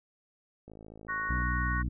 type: click train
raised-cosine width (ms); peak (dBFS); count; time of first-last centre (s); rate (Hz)
2; -35; 41; 0.68-1.419; 54.1
type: chord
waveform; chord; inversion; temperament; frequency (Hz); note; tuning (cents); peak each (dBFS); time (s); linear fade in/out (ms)
sine; F# major; second; equal; 1108.7 / 1480 / 1864.7; C#6 / F#6 / A#6; 0 / 0 / 0; -35; 1.08-1.83; 20
type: harmonic tone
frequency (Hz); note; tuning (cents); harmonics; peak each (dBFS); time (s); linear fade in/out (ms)
61; B1; -21; 1 / 2 / 3 / 4 / 5; -30 / -36 / -40 / -42 / -44; 1.29-1.89; 10
effects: none